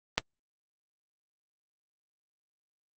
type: click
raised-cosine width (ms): 0.2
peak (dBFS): -7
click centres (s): 0.18
effects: Opus 24 kbps